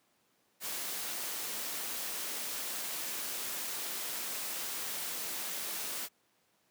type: noise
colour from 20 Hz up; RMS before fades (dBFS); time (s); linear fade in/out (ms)
white; -38; 0.6-6.09; 50
effects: pink hiss -72 dBFS RMS until 6.7 s + high-pass 200 Hz 12 dB/octave